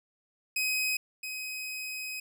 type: tone pair in turn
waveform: sawtooth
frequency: 2525 / 2525 Hz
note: D#7 / D#7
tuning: +25 / +25 cents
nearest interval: unison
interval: 0 cents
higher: neither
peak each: -24 / -32 dBFS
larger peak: first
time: 0.56-0.97 / 1.23-2.2 s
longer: second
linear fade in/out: 5 ms
effects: none